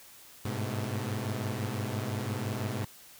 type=tone cluster; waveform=sawtooth; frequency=99.7 / 105.6 / 126.4 / 220.1 Hz; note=G2 / G#2 / B2 / A3; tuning=+30 / +29 / +41 / +1 cents; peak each=-35 / -31 / -32 / -38 dBFS; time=0.45-2.85 s; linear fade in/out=5 ms; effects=white hiss -53 dBFS RMS until 3.19 s